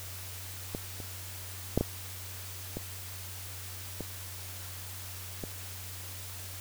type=clicks; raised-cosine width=2 ms; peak=-20 / -29 / -11 / -14 / -21 / -22 / -22 dBFS; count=7; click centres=0.749 / 1.002 / 1.776 / 1.81 / 2.77 / 4.007 / 5.438 s; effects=added 93 Hz sine -44 dBFS peak until 6.6 s + white hiss -44 dBFS RMS until 6.6 s